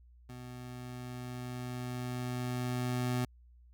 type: tone with level ramp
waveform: 25% pulse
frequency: 124.5 Hz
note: B2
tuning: 14 cents sharp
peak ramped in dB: -41 to -26 dBFS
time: 0.29-3.25 s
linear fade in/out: 5 ms
effects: added 60 Hz sine -56 dBFS peak until 3.73 s